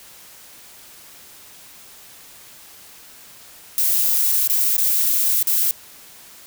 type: noise with dropouts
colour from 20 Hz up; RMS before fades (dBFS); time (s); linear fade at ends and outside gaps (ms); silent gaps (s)
violet; -18; 3.78-5.71; 0; 4.318-4.322 / 4.475-4.498 / 4.766-4.781 / 5.427-5.472
effects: white hiss -44 dBFS RMS until 6.46 s